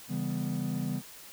triangle chord, C# half-diminished seventh, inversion none, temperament just, 138.59 / 166.31 / 199.57 / 249.5 Hz, C#3 / E3 / G3 / B3, 0 / +16 / +31 / +18 cents, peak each -33 dBFS, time 0.08-1.02 s, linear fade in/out 50 ms, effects tanh soft clip ceiling -20 dBFS + white hiss -49 dBFS RMS until 1.32 s

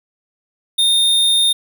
square tone, 3653 Hz, A#7, 36 cents flat, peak -12 dBFS, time 0.78-1.53 s, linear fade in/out 10 ms, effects none

